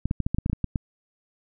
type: clicks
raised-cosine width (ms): 5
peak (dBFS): -12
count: 11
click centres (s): 0.056 / 0.111 / 0.203 / 0.265 / 0.346 / 0.385 / 0.461 / 0.498 / 0.531 / 0.643 / 0.758
effects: none